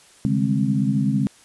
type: tone cluster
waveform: sine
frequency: 138.4 / 153.9 / 195.7 / 206.6 / 264.5 Hz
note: C#3 / D#3 / G3 / G#3 / C4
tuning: -2 / -19 / -3 / -9 / +19 cents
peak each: -23 / -27 / -29 / -21 / -24 dBFS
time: 0.25-1.27 s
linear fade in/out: 0 ms
effects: white hiss -51 dBFS RMS until 1.44 s + resampled to 24000 Hz